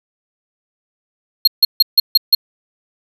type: tone bursts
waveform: square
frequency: 4266 Hz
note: C8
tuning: 33 cents sharp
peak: -6 dBFS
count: 6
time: 1.45-2.35 s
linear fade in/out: 5 ms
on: 25 ms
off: 150 ms
effects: none